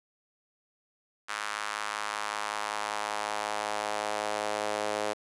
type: tone with high-pass filter sweep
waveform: sawtooth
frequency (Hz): 105.3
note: G#2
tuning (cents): +24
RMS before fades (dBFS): -33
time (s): 1.28-5.14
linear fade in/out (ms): 20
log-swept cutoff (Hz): 1300 to 530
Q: 1.8
effects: resampled to 24000 Hz + 9-bit